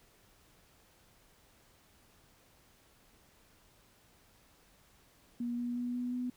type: tone with pitch steps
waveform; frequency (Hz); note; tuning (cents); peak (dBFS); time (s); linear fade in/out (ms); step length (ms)
sine; 239.5 / 241.7 / 244 / 246.2 / 248.5; A#3 / B3 / B3 / B3 / B3; +47 / -37 / -21 / -5 / +11; -33; 5.4-6.3; 5; 180
effects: pink hiss -65 dBFS RMS until 6.36 s